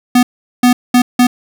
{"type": "tone bursts at uneven times", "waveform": "square", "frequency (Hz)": 246.9, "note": "B3", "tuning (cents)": 0, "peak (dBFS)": -6, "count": 4, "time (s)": [[0.15, 0.23], [0.63, 0.73], [0.94, 1.02], [1.19, 1.27]], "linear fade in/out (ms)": 5, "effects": []}